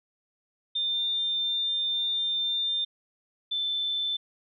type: tone pair in turn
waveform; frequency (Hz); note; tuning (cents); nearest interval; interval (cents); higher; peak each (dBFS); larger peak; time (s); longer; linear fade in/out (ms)
sine; 3599 / 3533; A7 / A7; +38 / +6; unison; 32; first; -25 / -26; first; 0.75-2.85 / 3.51-4.17; first; 10
effects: none